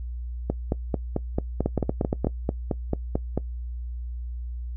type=two click trains; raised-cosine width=2 ms; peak=-10 / -9 dBFS; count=14 / 6; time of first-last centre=0.5-3.376 / 1.66-2.246 s; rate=4.52 / 8.53 Hz; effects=noise-tail reverb RT60 0.1 s tail -21 dB re dry + added 60 Hz sine -30 dBFS peak until 4.76 s